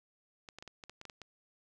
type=clicks; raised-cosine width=0.2 ms; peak=-30 dBFS; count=10; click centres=0.488 / 0.586 / 0.625 / 0.677 / 0.838 / 0.896 / 1.014 / 1.053 / 1.098 / 1.217 s; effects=none